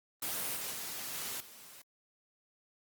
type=noise with level steps; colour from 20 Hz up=white; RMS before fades=-36 / -39 / -41 / -39 / -53 dBFS; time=0.22-1.82 s; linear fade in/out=5 ms; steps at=0.56 / 0.72 / 1.14 / 1.4 s; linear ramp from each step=5 ms; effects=high-pass 100 Hz 12 dB/octave + Opus 24 kbps